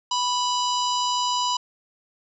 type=harmonic tone with a mistuned harmonic; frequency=987.8 Hz; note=B5; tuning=in tune; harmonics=1 / 3 / 4 / 5 / 6 / 7; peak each=-23 / -29 / -33 / -31 / -35 / -34 dBFS; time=0.11-1.57 s; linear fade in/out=5 ms; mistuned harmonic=7; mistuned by=+70 cents; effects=none